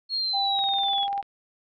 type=linear sweep; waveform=sine; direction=down; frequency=4307 to 3322 Hz; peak=-24 dBFS; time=0.09-1.08 s; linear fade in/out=50 ms
type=tone with pitch glide; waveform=sine; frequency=791 to 798.8 Hz; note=G5 to G5; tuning=+15 to +32 cents; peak=-25 dBFS; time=0.33-1.22 s; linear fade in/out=20 ms; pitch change=+17 cents; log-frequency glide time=0.95-1.02 s
type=click train; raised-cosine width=0.3 ms; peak=-26 dBFS; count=14; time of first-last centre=0.59-1.227 s; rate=20.4 Hz
effects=none